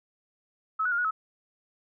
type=tone with pitch steps; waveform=sine; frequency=1293 / 1472 / 1402 / 1457 / 1291 Hz; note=E6 / F#6 / F6 / F#6 / E6; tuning=-34 / -9 / +6 / -27 / -37 cents; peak=-24 dBFS; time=0.79-1.11 s; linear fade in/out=10 ms; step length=64 ms; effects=none